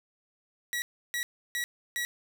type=tone bursts; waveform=sawtooth; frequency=1926 Hz; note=B6; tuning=44 cents flat; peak=-26 dBFS; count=4; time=0.73-2.05 s; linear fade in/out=0 ms; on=90 ms; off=320 ms; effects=none